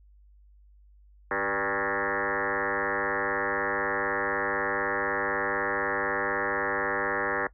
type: tone with frequency modulation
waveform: sine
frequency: 1108.7 Hz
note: C#6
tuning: in tune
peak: -25 dBFS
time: 1.31-7.47 s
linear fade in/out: 2 ms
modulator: 104 Hz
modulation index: 7.5
effects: noise-tail reverb RT60 0.1 s tail -19 dB re dry + added 50 Hz sine -53 dBFS peak until 7.53 s